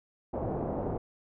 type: low-pass noise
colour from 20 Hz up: white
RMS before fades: -33 dBFS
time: 0.33-0.98 s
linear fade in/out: 10 ms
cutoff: 680 Hz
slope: 24 dB/octave
effects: none